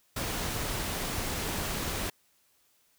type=noise; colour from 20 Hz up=pink; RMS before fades=-33 dBFS; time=0.16-2.1 s; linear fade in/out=5 ms; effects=white hiss -68 dBFS RMS until 2.98 s